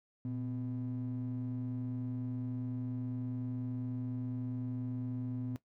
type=ring-modulated tone; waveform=triangle; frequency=186.3 Hz; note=F#3; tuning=12 cents sharp; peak=-29 dBFS; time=0.25-5.56 s; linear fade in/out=0 ms; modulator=67.1 Hz; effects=noise-tail reverb RT60 0.1 s tail -18 dB re dry + tanh soft clip ceiling -30 dBFS